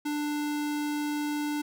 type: tone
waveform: square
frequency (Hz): 295.7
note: D4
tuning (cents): +12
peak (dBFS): -29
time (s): 0.05-1.62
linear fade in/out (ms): 10
effects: none